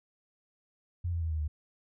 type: tone with pitch steps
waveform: sine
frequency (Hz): 87.5 / 84.32 / 81.26 / 78.31 / 75.47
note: F2 / E2 / E2 / D#2 / D2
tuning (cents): +4 / +40 / -24 / +12 / +48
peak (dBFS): -29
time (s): 1.04-1.48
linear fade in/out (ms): 10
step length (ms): 88
effects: none